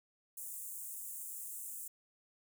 pink high-pass noise, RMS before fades -45 dBFS, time 0.37-1.88 s, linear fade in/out 5 ms, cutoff 7500 Hz, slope 48 dB/octave, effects none

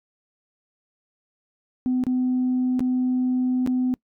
sine tone with dropouts, 253.4 Hz, B3, 45 cents sharp, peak -18 dBFS, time 1.86-3.94 s, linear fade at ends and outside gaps 0 ms, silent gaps 2.038-2.067 / 2.794-2.805 / 3.663-3.674 s, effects noise-tail reverb RT60 0.1 s tail -25 dB re dry + tanh soft clip ceiling -16 dBFS

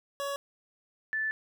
25% pulse / sine tone pair in turn, 561 / 1753 Hz, C#5 / A6, +21 / -7 cents, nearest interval octave + minor sixth, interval 1972 cents, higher second, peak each -28 dBFS, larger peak neither, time 0.2-0.36 / 1.13-1.31 s, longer second, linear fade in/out 0 ms, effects none

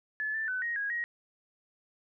sine tone with pitch steps, 1724 / 1769 / 1508 / 1878 / 1650 / 1889 Hz, A6 / A6 / F#6 / A#6 / G#6 / A#6, -36 / +9 / +32 / +12 / -12 / +22 cents, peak -30 dBFS, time 0.2-1.04 s, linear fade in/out 0 ms, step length 140 ms, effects none

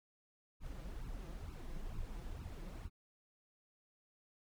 brown noise with flanger, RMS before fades -45 dBFS, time 0.6-2.9 s, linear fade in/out 50 ms, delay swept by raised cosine 0.74 to 6.04 ms, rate 2.2 Hz, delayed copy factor +1, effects none

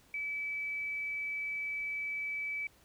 sine tone, 2300 Hz, D7, 37 cents flat, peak -34 dBFS, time 0.14-2.67 s, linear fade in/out 2 ms, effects pink hiss -64 dBFS RMS until 2.84 s

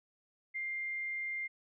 sine tone, 2100 Hz, C7, 6 cents sharp, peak -35 dBFS, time 0.54-1.48 s, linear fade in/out 20 ms, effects none

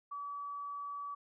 sine tone, 1145 Hz, D6, 44 cents flat, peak -39 dBFS, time 0.11-1.15 s, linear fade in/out 10 ms, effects none

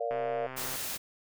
sine chord, Bb major, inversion none, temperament just, 466.2 / 582.7 / 699.2 Hz, Bb4 / D5 / F5, 0 / -14 / +2 cents, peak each -34 dBFS, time 0-0.47 s, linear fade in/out 10 ms
click train, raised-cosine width 0.5 ms, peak -26 dBFS, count 85, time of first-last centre 0.11-0.756 s, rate 130 Hz
white noise, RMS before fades -36 dBFS, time 0.56-0.98 s, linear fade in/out 20 ms
effects none

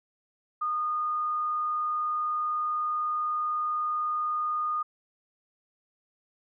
sine tone, 1226 Hz, D#6, 26 cents flat, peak -26 dBFS, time 0.61-4.83 s, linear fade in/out 10 ms, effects none

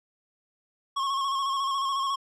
square tone with vibrato, 1091 Hz, C#6, 28 cents flat, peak -26 dBFS, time 0.96-2.16 s, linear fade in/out 10 ms, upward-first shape square, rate 14 Hz, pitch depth 34 cents each way, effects low-pass 6000 Hz 12 dB/octave

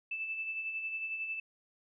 sine tone with tremolo, 2637 Hz, E7, in tune, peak -33 dBFS, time 0.11-1.4 s, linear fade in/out 5 ms, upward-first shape sine, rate 11 Hz, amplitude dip 45%, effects none

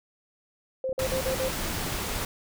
sine tone bursts, 523.3 Hz, C5, in tune, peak -26 dBFS, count 5, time 0.84-1.486 s, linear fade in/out 2 ms, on 90 ms, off 49 ms
clicks, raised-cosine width 2 ms, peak -29 dBFS, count 8, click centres 0.893 / 0.923 / 1.219 / 1.301 / 1.372 / 1.417 / 1.672 / 1.866 s
pink noise, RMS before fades -31 dBFS, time 0.99-2.25 s, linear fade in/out 2 ms
effects none

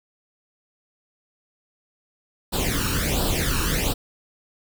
pink noise with flanger, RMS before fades -23 dBFS, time 2.52-3.94 s, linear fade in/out 20 ms, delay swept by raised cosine 0.23 to 0.74 ms, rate 1.4 Hz, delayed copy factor +0.8, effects none

